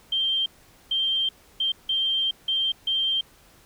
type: tone bursts at uneven times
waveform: sine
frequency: 3156 Hz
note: G7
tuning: 11 cents sharp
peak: -21 dBFS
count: 6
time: 0.12-0.46 / 0.91-1.29 / 1.6-1.72 / 1.89-2.31 / 2.48-2.72 / 2.87-3.21 s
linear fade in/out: 5 ms
effects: pink hiss -55 dBFS RMS until 3.65 s